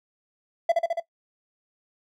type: tone with echo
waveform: triangle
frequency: 671 Hz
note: E5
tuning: 31 cents sharp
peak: -14 dBFS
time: 0.69-0.72 s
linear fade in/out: 5 ms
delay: 70 ms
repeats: 4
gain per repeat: -2 dB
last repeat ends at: 1 s
effects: noise-tail reverb RT60 0.1 s tail -17 dB re dry